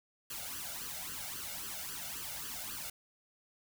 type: noise with flanger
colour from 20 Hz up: white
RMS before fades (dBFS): -42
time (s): 0.3-2.9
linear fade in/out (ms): 5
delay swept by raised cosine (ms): 0.65 to 1.43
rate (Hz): 3.7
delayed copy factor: +0.8
effects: none